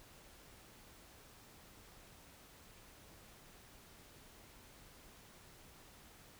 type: silence
effects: pink hiss -60 dBFS RMS until 6.39 s

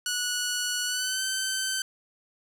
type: tone with pitch glide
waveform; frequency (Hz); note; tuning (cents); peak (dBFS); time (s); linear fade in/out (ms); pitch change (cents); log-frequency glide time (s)
10% pulse; 1469 to 1539.4; F#6 to G6; -13 to -32; -18; 0.06-1.82; 2; +81; 0.85-1.22
effects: none

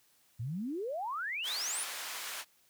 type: exponential sweep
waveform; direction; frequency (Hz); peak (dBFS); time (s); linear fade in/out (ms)
sine; up; 105.9 to 10600; -34; 0.39-1.84; 10
type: band-pass noise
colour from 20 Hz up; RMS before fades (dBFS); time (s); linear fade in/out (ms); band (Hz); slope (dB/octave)
pink; -41; 1.43-2.45; 50; 1100 to 16000; 12
effects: white hiss -68 dBFS RMS until 2.69 s + high-pass 60 Hz 12 dB/octave

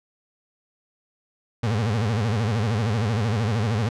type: tone with vibrato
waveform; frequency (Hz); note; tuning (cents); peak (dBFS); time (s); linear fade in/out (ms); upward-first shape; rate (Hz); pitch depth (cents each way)
35% pulse; 109.6; A2; -6; -19; 1.63-3.89; 5; sine; 13; 160
effects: low-pass 6000 Hz 12 dB/octave

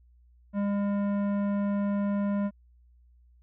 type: tone with tanh clipping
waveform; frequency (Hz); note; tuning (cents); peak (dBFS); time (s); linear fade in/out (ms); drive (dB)
sine; 202; G#3; -48; -27; 0.53-2.51; 50; 14
effects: added 60 Hz sine -56 dBFS peak until 3.42 s

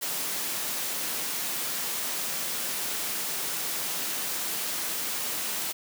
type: high-pass noise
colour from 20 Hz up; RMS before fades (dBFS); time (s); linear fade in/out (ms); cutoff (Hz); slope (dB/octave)
white; -31; 0.01-5.73; 20; 140; 24
effects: none

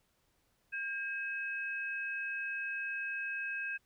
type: tone pair together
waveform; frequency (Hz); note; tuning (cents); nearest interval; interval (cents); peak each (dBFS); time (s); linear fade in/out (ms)
sine; 1605.9 / 2562; G6 / E7; +41 / -50; minor sixth; 809; -37 / -39; 0.72-3.78; 20
effects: pink hiss -75 dBFS RMS until 3.85 s

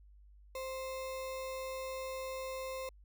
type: tone with sample-and-hold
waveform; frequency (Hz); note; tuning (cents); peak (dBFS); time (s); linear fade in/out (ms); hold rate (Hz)
sine; 524; C5; +2; -38; 0.55-2.89; 2; 1575
effects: added 50 Hz sine -56 dBFS peak until 3.04 s

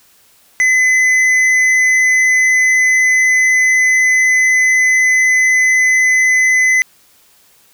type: tone with hard clipping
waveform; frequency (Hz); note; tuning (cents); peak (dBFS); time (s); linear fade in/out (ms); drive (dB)
triangle; 2024; B6; +42; -10; 0.6-6.82; 0; 10
effects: white hiss -50 dBFS RMS until 7.73 s

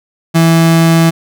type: tone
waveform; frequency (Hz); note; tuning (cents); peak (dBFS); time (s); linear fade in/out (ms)
35% pulse; 164.81; E3; 0; -4; 0.34-1.11; 20
effects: none

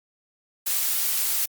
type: noise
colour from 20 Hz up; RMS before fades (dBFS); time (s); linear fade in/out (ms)
blue; -24; 0.66-1.46; 10
effects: Opus 48 kbps

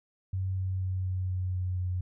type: tone with pitch steps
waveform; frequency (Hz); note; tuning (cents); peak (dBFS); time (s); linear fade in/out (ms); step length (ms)
sine; 94.4 / 93.8 / 93.21 / 92.62 / 92.03 / 91.45 / 90.87; F#2 / F#2 / F#2 / F#2 / F#2 / F#2 / F#2; +35 / +24 / +13 / +2 / -9 / -20 / -31; -28; 0.33-2.01; 5; 240
effects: none

